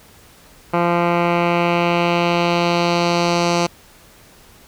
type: tone with low-pass filter sweep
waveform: 10% pulse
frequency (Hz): 172.5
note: F3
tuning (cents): -21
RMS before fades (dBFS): -17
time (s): 0.73-3.67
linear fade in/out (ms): 10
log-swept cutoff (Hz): 1700 to 5800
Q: 1.6
effects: pink hiss -47 dBFS RMS until 4.67 s